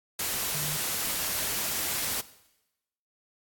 sine tone in noise, 150.2 Hz, D3, 39 cents sharp, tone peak -36 dBFS, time 0.54-0.77 s, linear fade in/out 5 ms, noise white, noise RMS -30 dBFS, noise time 0.19-2.21 s, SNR -9 dB, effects noise-tail reverb RT60 0.9 s tail -17 dB re dry + AAC 64 kbps

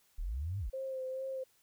sine linear two-way sweep, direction up then down, 31.94 to 104.5 to 31.94 Hz, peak -34 dBFS, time 0.18-0.7 s, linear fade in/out 10 ms, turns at 0.59 s
sine tone with vibrato, 525 Hz, C5, 6 cents sharp, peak -36 dBFS, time 0.73-1.44 s, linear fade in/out 10 ms, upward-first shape sine, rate 2.3 Hz, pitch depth 26 cents each way
effects white hiss -70 dBFS RMS until 1.62 s

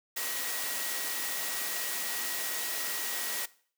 sine tone in noise, 1907 Hz, A#6, 39 cents sharp, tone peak -42 dBFS, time 0.16-3.46 s, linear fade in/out 10 ms, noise white, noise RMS -34 dBFS, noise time 0.16-3.46 s, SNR -11 dB, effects noise-tail reverb RT60 0.5 s tail -20 dB re dry + high-pass 300 Hz 12 dB/octave

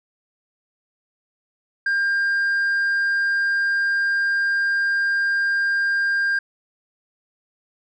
sine tone, 1600 Hz, G6, 35 cents sharp, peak -15 dBFS, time 1.86-6.39 s, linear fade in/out 5 ms, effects tanh soft clip ceiling -17 dBFS

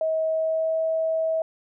sine tone with pitch glide, 638 to 644.7 Hz, D#5 to E5, +43 to -39 cents, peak -21 dBFS, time 0.01-1.42 s, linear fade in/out 2 ms, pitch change +18 cents, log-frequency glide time 0.25-0.81 s, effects none

